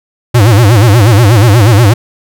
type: tone with vibrato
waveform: square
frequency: 110 Hz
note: A2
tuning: in tune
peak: -3 dBFS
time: 0.34-1.94 s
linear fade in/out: 10 ms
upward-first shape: sine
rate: 8.3 Hz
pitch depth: 210 cents each way
effects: none